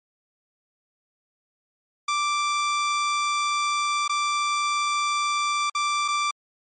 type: tone with dropouts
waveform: sawtooth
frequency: 1174.7 Hz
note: D6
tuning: in tune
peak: -18 dBFS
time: 2.08-6.31 s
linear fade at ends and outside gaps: 5 ms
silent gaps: 4.079-4.094 / 5.699-5.749 / 6.08-6.084 s
effects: MP3 32 kbps